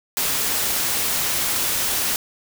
white noise, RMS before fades -22 dBFS, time 0.17-2.16 s, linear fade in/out 0 ms, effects none

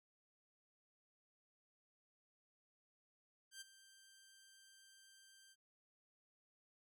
10% pulse tone with ADSR envelope, 1573 Hz, G6, 6 cents sharp, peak -40 dBFS, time 3.51-5.56 s, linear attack 100 ms, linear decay 20 ms, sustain -15 dB, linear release 44 ms, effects none

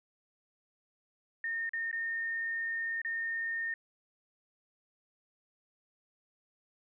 sine tone with dropouts, 1829 Hz, A#6, 33 cents flat, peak -32 dBFS, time 1.44-3.74 s, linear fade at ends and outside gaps 2 ms, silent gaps 1.693-1.734 / 1.914-1.928 / 3.017-3.048 s, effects none

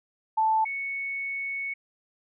sine tone pair in turn, 879 / 2215 Hz, A5 / C#7, -2 / -2 cents, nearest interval octave + major third, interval 1600 cents, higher second, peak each -20 / -29 dBFS, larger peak first, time 0.37-0.65 / 0.65-1.74 s, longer second, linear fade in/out 10 ms, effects none

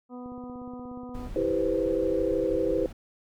harmonic tone, 247.9 Hz, B3, 7 cents sharp, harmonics 1 / 2 / 3 / 4 / 5, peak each -38 / -44 / -48 / -50 / -52 dBFS, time 0.09-1.3 s, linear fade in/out 50 ms
click train, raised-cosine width 3 ms, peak -35 dBFS, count 23, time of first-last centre 0.26-1.57 s, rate 16.8 Hz
brown noise, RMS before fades -39 dBFS, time 1.14-2.93 s, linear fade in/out 10 ms
sine chord, C major seventh, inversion first, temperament just, 327 / 392.4 / 490.5 / 523.3 Hz, E4 / G4 / B4 / C5, -14 / +2 / -12 / 0 cents, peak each -29 dBFS, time 1.36-2.86 s, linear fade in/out 2 ms
effects none

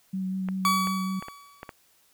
sine tone with vibrato, 188.5 Hz, F#3, 32 cents sharp, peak -27 dBFS, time 0.13-1.2 s, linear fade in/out 10 ms, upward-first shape sine, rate 5.3 Hz, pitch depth 16 cents each way
clicks, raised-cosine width 0.5 ms, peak -22 dBFS, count 6, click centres 0.487 / 0.872 / 1.225 / 1.284 / 1.631 / 1.692 s
40% pulse tone with exponential decay, 1138 Hz, C#6, 45 cents sharp, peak -18 dBFS, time 0.65-1.71 s, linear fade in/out 1 ms, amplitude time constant 230 ms
effects white hiss -63 dBFS RMS until 2.13 s

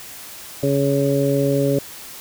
harmonic tone, 139.5 Hz, C#3, 11 cents sharp, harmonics 1 / 2 / 3 / 4, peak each -21 / -21 / -21 / -21 dBFS, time 0.63-1.79 s, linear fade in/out 2 ms, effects white hiss -37 dBFS RMS until 2.2 s

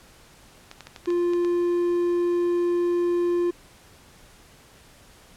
clicks, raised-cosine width 0.2 ms, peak -22 dBFS, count 8, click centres 0.714 / 0.807 / 0.87 / 0.962 / 1.058 / 1.104 / 1.335 / 1.448 s
triangle tone, 349.2 Hz, F4, in tune, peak -18 dBFS, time 1.07-3.51 s, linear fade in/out 10 ms
effects pink hiss -52 dBFS RMS until 5.36 s + low-pass 12000 Hz 12 dB/octave

